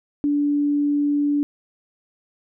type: tone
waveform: sine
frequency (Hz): 290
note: D4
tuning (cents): -22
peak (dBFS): -17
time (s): 0.24-1.43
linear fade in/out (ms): 0
effects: none